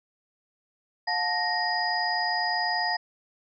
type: tone cluster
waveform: sine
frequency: 716 / 875 / 1865 / 4934 Hz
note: F5 / A5 / A#6 / D#8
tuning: +43 / -10 / 0 / -15 cents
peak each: -30 / -30 / -29 / -30 dBFS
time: 1.07-2.97 s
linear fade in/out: 10 ms
effects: none

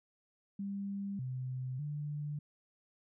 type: tone with pitch steps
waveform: sine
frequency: 198.8 / 128.5 / 147.6 Hz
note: G3 / C3 / D3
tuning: +25 / -31 / +9 cents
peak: -36 dBFS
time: 0.59-2.39 s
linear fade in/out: 5 ms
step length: 600 ms
effects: none

